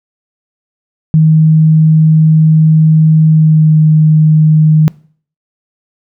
sine tone with pitch glide, 157.5 to 155.42 Hz, D#3 to D#3, +21 to -2 cents, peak -3 dBFS, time 1.14-4.88 s, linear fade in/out 0 ms, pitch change -23 cents, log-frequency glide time 3.27-3.76 s, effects noise-tail reverb RT60 0.5 s tail -23 dB re dry

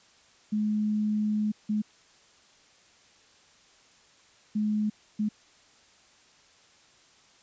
sine tone bursts at uneven times, 211.9 Hz, G#3, 35 cents sharp, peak -24 dBFS, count 4, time 0.52-1.52 / 1.69-1.82 / 4.55-4.9 / 5.19-5.29 s, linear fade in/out 10 ms, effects white hiss -59 dBFS RMS until 7.42 s + resampled to 16000 Hz

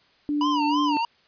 sine tone with tremolo, 293.7 Hz, D4, in tune, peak -21 dBFS, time 0.29-0.97 s, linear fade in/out 0 ms, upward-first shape triangle, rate 2.5 Hz, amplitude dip 30%
square tone with vibrato, 969 Hz, B5, 33 cents flat, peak -23 dBFS, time 0.41-1.05 s, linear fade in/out 2 ms, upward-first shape sine, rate 3.1 Hz, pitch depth 140 cents each way
effects white hiss -60 dBFS RMS until 1.27 s + resampled to 11025 Hz

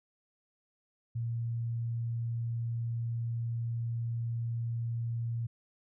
sine tone, 116.54 Hz, A#2, in tune, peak -31 dBFS, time 1.15-5.47 s, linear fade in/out 10 ms, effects none

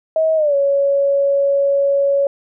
sine tone with pitch glide, 638 to 558.6 Hz, D#5 to C#5, +43 to +13 cents, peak -12 dBFS, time 0.16-2.27 s, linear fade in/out 2 ms, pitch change -230 cents, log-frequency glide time 0.36-0.55 s, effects none

